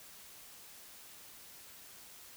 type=silence; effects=white hiss -54 dBFS RMS until 2.36 s